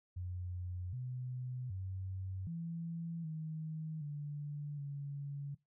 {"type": "tone with pitch steps", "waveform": "sine", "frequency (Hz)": [89.8, 126.3, 94.4, 167, 157.4, 146.3, 141.8], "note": ["F2", "B2", "F#2", "E3", "D#3", "D3", "C#3"], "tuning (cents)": [49, 39, 35, 23, 20, -6, 40], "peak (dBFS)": -39, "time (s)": [0.16, 5.55], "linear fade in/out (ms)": 10, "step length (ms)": 770, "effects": ["noise-tail reverb RT60 0.2 s tail -21 dB re dry"]}